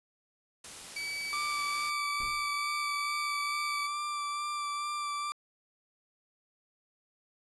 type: noise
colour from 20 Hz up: white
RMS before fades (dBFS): -45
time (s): 0.64-1.9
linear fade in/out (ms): 5
type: tone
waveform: 30% pulse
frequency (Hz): 2288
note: D7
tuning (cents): -46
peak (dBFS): -32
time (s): 0.96-3.87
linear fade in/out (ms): 5
type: tone with vibrato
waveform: 40% pulse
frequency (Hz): 1174.7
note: D6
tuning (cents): 0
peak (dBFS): -32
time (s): 1.33-5.32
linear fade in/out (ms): 0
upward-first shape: sine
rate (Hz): 2.3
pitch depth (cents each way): 15
type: noise with exponential decay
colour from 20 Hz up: brown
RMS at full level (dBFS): -42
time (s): 2.2-2.66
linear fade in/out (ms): 2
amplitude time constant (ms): 100
effects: resampled to 24000 Hz